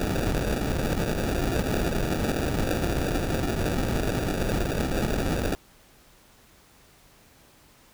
pink noise with sample-and-hold, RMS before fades -26 dBFS, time 0-5.55 s, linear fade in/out 0 ms, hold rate 1050 Hz, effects pink hiss -56 dBFS RMS until 7.93 s

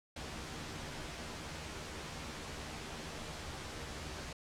pink noise with comb filter, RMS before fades -44 dBFS, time 0.16-4.33 s, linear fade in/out 5 ms, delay 13 ms, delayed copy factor +0.6, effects low-pass 7000 Hz 12 dB/octave

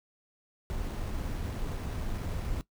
brown noise with sample-and-hold, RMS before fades -34 dBFS, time 0.7-2.61 s, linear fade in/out 0 ms, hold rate 7350 Hz, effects noise-tail reverb RT60 0.1 s tail -18 dB re dry

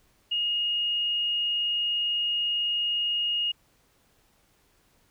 sine tone, 2861 Hz, F7, 41 cents sharp, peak -24 dBFS, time 0.31-3.52 s, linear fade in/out 10 ms, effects pink hiss -65 dBFS RMS until 5.1 s

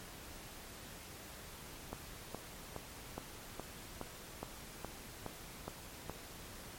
click train, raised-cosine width 1 ms, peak -26 dBFS, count 11, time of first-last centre 1.93-6.097 s, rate 2.4 Hz, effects pink hiss -51 dBFS RMS until 6.78 s + MP3 64 kbps

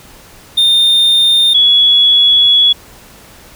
triangle / sine tone pair in turn, 3632 / 3376 Hz, A#7 / G#7, -46 / +28 cents, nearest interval minor second, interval 126 cents, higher first, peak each -5 dBFS, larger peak neither, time 0.57-1.54 / 1.54-2.73 s, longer second, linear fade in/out 10 ms, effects pink hiss -39 dBFS RMS until 3.55 s

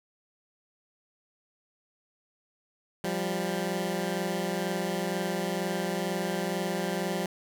15% pulse tone pair together, 175 / 197.1 Hz, F3 / G3, +4 / +10 cents, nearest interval major second, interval 206 cents, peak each -25 dBFS, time 3.04-7.26 s, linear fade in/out 2 ms, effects none

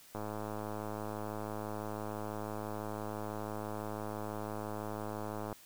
click train, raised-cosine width 1 ms, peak -26 dBFS, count 571, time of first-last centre 0.15-5.527 s, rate 106 Hz, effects white hiss -58 dBFS RMS until 5.65 s

